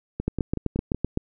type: two click trains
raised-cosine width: 3 ms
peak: -14 / -10 dBFS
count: 5 / 8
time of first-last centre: 0.2-0.946 / 0.28-1.174 s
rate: 5.36 / 7.83 Hz
effects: none